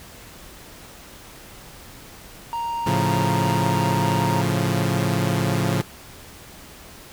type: tone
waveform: triangle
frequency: 932.3 Hz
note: A#5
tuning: in tune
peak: -22 dBFS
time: 2.53-4.41 s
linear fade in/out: 0 ms
type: chord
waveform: sawtooth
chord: A augmented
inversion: none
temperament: equal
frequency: 110 / 138.59 / 174.61 Hz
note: A2 / C#3 / E#3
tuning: 0 / 0 / 0 cents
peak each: -20 dBFS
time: 2.86-5.82 s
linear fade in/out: 10 ms
effects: pink hiss -43 dBFS RMS until 7.12 s